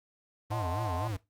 square tone with vibrato, 98 Hz, G2, in tune, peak -33 dBFS, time 0.5-1.17 s, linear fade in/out 10 ms, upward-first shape sine, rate 3.9 Hz, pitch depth 260 cents each way
sine chord, D# diminished seventh, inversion none, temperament equal with one note detuned, 629.5 / 740 / 880 / 1046.5 Hz, D#5 / F#5 / A5 / C6, +20 / 0 / 0 / 0 cents, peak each -39 dBFS, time 0.51-1.08 s, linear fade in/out 5 ms
effects noise-tail reverb RT60 0.2 s tail -18 dB re dry + Opus 32 kbps

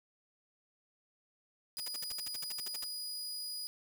sawtooth tone, 4924 Hz, D#8, 19 cents flat, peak -36 dBFS, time 1.77-3.67 s, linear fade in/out 0 ms
white noise bursts, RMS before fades -43 dBFS, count 14, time 1.78-2.843 s, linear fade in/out 5 ms, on 23 ms, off 57 ms
effects none

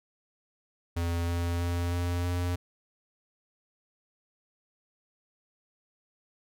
square tone with pitch steps, 85.2 / 85.99 / 86.79 / 87.6 / 88.41 Hz, F2 / F2 / F2 / F2 / F2, -42 / -26 / -10 / +6 / +22 cents, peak -28 dBFS, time 0.96-2.56 s, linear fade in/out 10 ms, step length 320 ms, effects none

